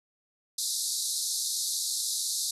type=band-pass noise; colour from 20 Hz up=pink; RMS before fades=-31 dBFS; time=0.58-2.51 s; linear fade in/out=5 ms; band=3800 to 12000 Hz; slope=96 dB/octave; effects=none